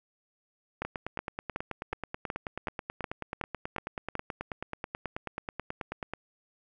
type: two click trains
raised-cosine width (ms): 0.5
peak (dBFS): -19 / -17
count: 50 / 10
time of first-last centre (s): 0.85-6.136 / 0.82-4.153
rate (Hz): 9.27 / 2.7
effects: none